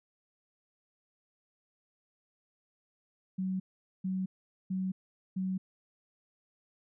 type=tone bursts; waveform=sine; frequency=187.8 Hz; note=F#3; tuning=26 cents sharp; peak=-30 dBFS; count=4; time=3.38-5.58 s; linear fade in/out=10 ms; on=220 ms; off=440 ms; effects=none

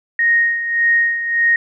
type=tone with tremolo; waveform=sine; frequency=1864.7 Hz; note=A#6; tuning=in tune; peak=-10 dBFS; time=0.19-1.56 s; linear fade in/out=2 ms; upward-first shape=sine; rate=1.7 Hz; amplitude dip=65%; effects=none

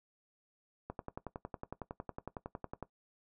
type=click train; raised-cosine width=1 ms; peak=-26 dBFS; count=22; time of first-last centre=0.9-2.827 s; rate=10.9 Hz; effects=noise-tail reverb RT60 0.1 s tail -17 dB re dry

